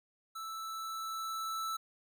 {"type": "tone with level ramp", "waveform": "square", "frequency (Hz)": 1318.5, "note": "E6", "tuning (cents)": 0, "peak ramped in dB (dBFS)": [-41, -35], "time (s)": [0.35, 1.77], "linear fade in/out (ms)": 10, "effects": []}